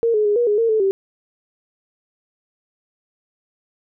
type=tone with pitch steps; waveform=sine; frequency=462.8 / 424.6 / 413.8 / 479 / 415.9 / 458.3 / 436.5 / 388.3 Hz; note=A#4 / G#4 / G#4 / A#4 / G#4 / A#4 / A4 / G4; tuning=-13 / +38 / -6 / +47 / +2 / -29 / -14 / -16 cents; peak=-14 dBFS; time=0.03-0.91 s; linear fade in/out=0 ms; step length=110 ms; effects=none